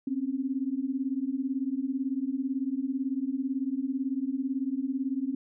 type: beating tone pair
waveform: sine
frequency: 256.8 / 274.8 Hz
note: C4 / C#4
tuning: -32 / -15 cents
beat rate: 18 Hz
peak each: -31 / -30 dBFS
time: 0.07-5.35 s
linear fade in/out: 5 ms
effects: none